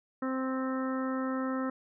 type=harmonic tone; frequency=261.6 Hz; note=C4; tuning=in tune; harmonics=1 / 2 / 3 / 4 / 5 / 6 / 7; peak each=-31 / -37 / -47 / -42 / -39 / -49 / -46 dBFS; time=0.22-1.7 s; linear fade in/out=5 ms; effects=none

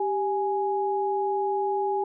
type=tone pair together; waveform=sine; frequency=392.7 / 832 Hz; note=G4 / G#5; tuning=+3 / +3 cents; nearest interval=octave + minor second; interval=1300 cents; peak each=-26 dBFS; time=0-2.04 s; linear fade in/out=5 ms; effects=none

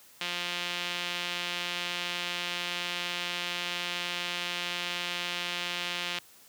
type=tone with band-pass filter; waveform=sawtooth; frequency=175.8 Hz; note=F3; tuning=12 cents sharp; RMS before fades=-34 dBFS; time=0.21-6.19 s; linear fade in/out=0 ms; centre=3100 Hz; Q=1.9; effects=white hiss -56 dBFS RMS until 6.48 s + high-pass 80 Hz 12 dB/octave

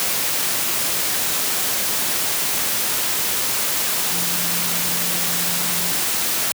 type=tone in noise; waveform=sine; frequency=174.61 Hz; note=F3; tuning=in tune; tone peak=-32 dBFS; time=4.12-5.92 s; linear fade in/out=0 ms; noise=white; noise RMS=-21 dBFS; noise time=0-6.52 s; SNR=-14 dB; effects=high-pass 100 Hz 12 dB/octave

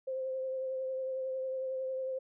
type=tone with vibrato; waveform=sine; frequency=523.3 Hz; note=C5; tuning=in tune; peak=-33 dBFS; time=0.07-2.19 s; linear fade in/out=10 ms; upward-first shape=triangle; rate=11 Hz; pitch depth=23 cents each way; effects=none

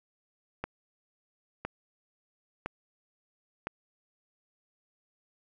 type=click train; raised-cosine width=0.5 ms; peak=-18 dBFS; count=4; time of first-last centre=0.64-3.67 s; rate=0.99 Hz; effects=none

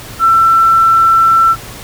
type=tone; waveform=sine; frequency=1340 Hz; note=E6; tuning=28 cents sharp; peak=-5 dBFS; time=0.19-1.56 s; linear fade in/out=50 ms; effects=added 114 Hz sine -36 dBFS peak until 1.83 s + pink hiss -30 dBFS RMS until 1.83 s

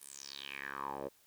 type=tone with band-pass filter sweep; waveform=10% pulse; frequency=69.3 Hz; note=C#2; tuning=in tune; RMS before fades=-44 dBFS; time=0-1.09 s; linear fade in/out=20 ms; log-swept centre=11000 to 520 Hz; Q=5.1; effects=white hiss -67 dBFS RMS until 1.26 s

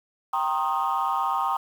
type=chord; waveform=sine; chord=C minor seventh; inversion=second; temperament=equal with one note detuned; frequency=784 / 932.3 / 1068.5 / 1244.5 Hz; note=G5 / Bb5 / C6 / Eb6; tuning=0 / 0 / +36 / 0 cents; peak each=-27 dBFS; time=0.33-1.57 s; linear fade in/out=5 ms; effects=tanh soft clip ceiling -16 dBFS + 8-bit

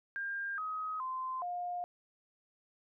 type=tone with pitch steps; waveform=sine; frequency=1602 / 1264 / 1036 / 710 Hz; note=G6 / D#6 / C6 / F5; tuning=+37 / +27 / -17 / +28 cents; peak=-35 dBFS; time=0.16-1.84 s; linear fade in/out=0 ms; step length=420 ms; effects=none

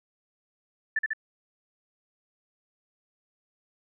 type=tone with echo; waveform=sine; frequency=1760 Hz; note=A6; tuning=in tune; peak=-22 dBFS; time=0.96-0.99 s; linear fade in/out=5 ms; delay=72 ms; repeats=2; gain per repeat=-2 dB; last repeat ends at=1.134 s; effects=none

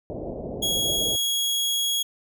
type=low-pass noise; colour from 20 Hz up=white; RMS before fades=-33 dBFS; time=0.1-1.16 s; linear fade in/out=0 ms; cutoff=670 Hz; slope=48 dB/octave
type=tone; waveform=sawtooth; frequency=3319 Hz; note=G#7; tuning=2 cents flat; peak=-19 dBFS; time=0.62-2.03 s; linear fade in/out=10 ms
effects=none

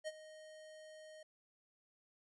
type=tone with ADSR envelope; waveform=square; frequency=622.3 Hz; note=D#5; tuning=in tune; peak=-39 dBFS; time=0.04-1.23 s; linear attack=35 ms; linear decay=36 ms; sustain=-15 dB; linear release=4 ms; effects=resampled to 24000 Hz

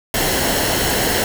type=noise with comb filter; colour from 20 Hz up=pink; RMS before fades=-18 dBFS; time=0.14-1.24 s; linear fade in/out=2 ms; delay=0.83 ms; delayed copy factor=-0.5; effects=none

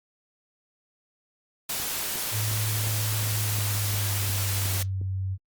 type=noise; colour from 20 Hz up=white; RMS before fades=-30 dBFS; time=1.69-4.83 s; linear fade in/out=5 ms
type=click train; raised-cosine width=3 ms; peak=-28 dBFS; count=10; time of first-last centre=1.8-5.014 s; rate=2.8 Hz
type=tone with pitch glide; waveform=sine; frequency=107.3 to 95.04 Hz; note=A2 to F#2; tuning=-43 to +47 cents; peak=-26 dBFS; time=2.31-5.38 s; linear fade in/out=50 ms; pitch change=-210 cents; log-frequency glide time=3.16-5.01 s
effects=Opus 48 kbps

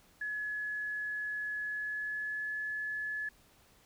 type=tone with pitch glide; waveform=sine; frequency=1698 to 1712.8 Hz; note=G#6 to A6; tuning=+38 to -47 cents; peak=-34 dBFS; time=0.21-3.29 s; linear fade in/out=5 ms; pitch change=+15 cents; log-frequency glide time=1.63-2.57 s; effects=pink hiss -64 dBFS RMS until 3.85 s

